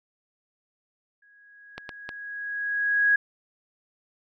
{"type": "tone with exponential growth", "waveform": "sine", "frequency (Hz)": 1656, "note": "G#6", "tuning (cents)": -5, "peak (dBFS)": -16, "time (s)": [1.22, 3.16], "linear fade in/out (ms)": 5, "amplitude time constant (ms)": 420}
{"type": "clicks", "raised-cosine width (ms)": 0.3, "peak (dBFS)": -18, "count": 3, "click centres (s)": [1.78, 1.892, 2.091]}
{"effects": []}